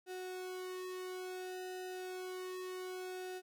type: tone with flanger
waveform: sawtooth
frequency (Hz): 368.7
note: F#4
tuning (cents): -6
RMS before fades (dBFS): -44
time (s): 0.06-3.42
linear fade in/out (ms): 50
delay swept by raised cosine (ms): 0.94 to 1.82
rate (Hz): 0.3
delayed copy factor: -1
effects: none